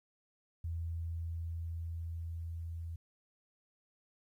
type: tone with level ramp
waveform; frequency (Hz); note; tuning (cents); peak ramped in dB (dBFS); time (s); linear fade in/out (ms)
sine; 83.2; E2; +17; -35 to -39; 0.64-2.96; 5
effects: 12-bit